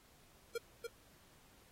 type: tone with echo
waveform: square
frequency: 466.2 Hz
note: A#4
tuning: in tune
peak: -37 dBFS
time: 0.55-0.58 s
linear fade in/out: 5 ms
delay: 290 ms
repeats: 1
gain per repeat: -4 dB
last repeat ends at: 0.87 s
effects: pink hiss -66 dBFS RMS until 1.71 s + AAC 48 kbps